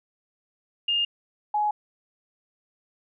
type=tone pair in turn; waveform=sine; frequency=2824 / 839.6 Hz; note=F7 / G#5; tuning=+19 / +19 cents; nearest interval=octave + major sixth; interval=2100 cents; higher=first; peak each=-21 dBFS; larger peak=neither; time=0.88-1.05 / 1.54-1.71 s; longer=neither; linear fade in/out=5 ms; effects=none